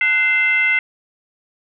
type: tone with frequency modulation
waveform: sine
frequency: 2077 Hz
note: C7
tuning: 13 cents flat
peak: -13 dBFS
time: 0.01-0.79 s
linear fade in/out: 2 ms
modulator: 593 Hz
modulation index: 0.74
effects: none